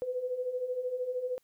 sine beating tone pair, 491.6 / 504.6 Hz, B4 / B4, -8 / +37 cents, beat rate 13 Hz, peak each -38 / -32 dBFS, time 0.02-1.38 s, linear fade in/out 0 ms, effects white hiss -73 dBFS RMS until 1.43 s

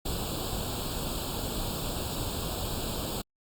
pink noise with comb filter, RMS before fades -33 dBFS, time 0.05-3.22 s, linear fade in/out 10 ms, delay 0.25 ms, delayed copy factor +0.95, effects Opus 48 kbps

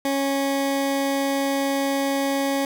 20% pulse tone, 275.6 Hz, C#4, 10 cents flat, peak -16 dBFS, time 0.05-2.65 s, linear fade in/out 2 ms, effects none

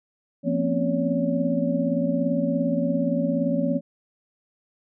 sine tone cluster, 172.1 / 229.9 / 253.3 / 270.7 / 566 Hz, F3 / A#3 / B3 / C#4 / C#5, -25 / -24 / +44 / -41 / +36 cents, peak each -27 dBFS, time 0.43-3.81 s, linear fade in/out 50 ms, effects none

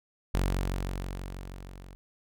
sawtooth tone with level ramp, 46.25 Hz, F#1, in tune, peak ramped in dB -20 to -42 dBFS, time 0.34-1.95 s, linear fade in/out 0 ms, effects none

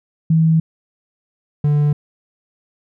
sine / triangle tone pair in turn, 161.3 / 147.21 Hz, E3 / D3, -37 / +4 cents, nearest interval major second, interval 159 cents, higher first, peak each -10 / -10 dBFS, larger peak neither, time 0.3-0.6 / 1.64-1.93 s, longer first, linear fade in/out 5 ms, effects none

